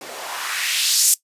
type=noise with band-pass filter sweep; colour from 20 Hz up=blue; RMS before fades=-21 dBFS; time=0.01-1.14 s; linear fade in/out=2 ms; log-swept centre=370 to 8100 Hz; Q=1.7; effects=noise-tail reverb RT60 0.1 s tail -18 dB re dry + resampled to 32000 Hz